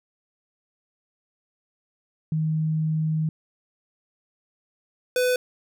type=tone pair in turn; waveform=sine / square; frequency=157.1 / 500.3 Hz; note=D#3 / B4; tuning=+17 / +22 cents; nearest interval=octave + minor sixth; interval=2005 cents; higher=second; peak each=-21 / -20 dBFS; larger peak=second; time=2.32-3.29 / 5.16-5.36 s; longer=first; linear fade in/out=2 ms; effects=none